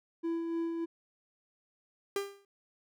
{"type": "tone with tremolo", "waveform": "triangle", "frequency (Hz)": 332.9, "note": "E4", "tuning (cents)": 17, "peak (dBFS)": -28, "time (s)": [0.23, 0.86], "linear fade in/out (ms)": 20, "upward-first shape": "sine", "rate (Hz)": 3.4, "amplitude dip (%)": 35}
{"type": "tone with exponential decay", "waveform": "45% pulse", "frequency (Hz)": 398.9, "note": "G4", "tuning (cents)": 30, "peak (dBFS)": -28, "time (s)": [2.16, 2.45], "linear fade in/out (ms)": 2, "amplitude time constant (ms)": 63}
{"effects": []}